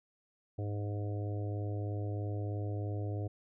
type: harmonic tone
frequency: 103.1 Hz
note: G#2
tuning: 12 cents flat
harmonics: 1 / 3 / 4 / 5 / 6 / 7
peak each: -34 / -44 / -46 / -48 / -50 / -51 dBFS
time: 0.58-3.28 s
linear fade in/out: 10 ms
effects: none